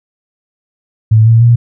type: tone with pitch steps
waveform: sine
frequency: 110 / 114.14 / 118.44 Hz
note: A2 / A#2 / A#2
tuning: 0 / -36 / +28 cents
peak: -3 dBFS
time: 1.11-1.56 s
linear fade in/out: 10 ms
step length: 150 ms
effects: none